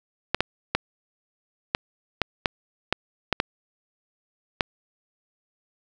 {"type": "clicks", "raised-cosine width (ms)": 0.3, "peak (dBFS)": -4, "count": 10, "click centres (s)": [0.346, 0.406, 0.75, 1.749, 2.217, 2.458, 2.926, 3.327, 3.401, 4.608], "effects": []}